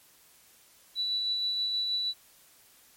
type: tone with tremolo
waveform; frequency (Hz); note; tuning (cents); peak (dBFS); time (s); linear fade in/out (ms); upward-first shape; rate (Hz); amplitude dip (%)
sine; 3951; B7; 0; -26; 0.95-2.14; 50; sine; 6.3; 25
effects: white hiss -59 dBFS RMS until 2.96 s + MP3 64 kbps